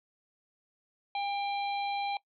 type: harmonic tone with a mistuned harmonic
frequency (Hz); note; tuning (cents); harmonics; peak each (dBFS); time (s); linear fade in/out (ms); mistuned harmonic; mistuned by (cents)
805; G5; +46; 1 / 3 / 4 / 5; -31 / -39 / -45 / -43; 1.15-2.17; 2; 3; -33
effects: noise-tail reverb RT60 0.1 s tail -21 dB re dry